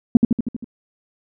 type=tone with echo; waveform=sine; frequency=234.8 Hz; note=A#3; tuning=13 cents sharp; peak=-3 dBFS; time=0.15-0.17 s; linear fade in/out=2 ms; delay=79 ms; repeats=6; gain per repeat=-4 dB; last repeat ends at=0.644 s; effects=tanh soft clip ceiling 0 dBFS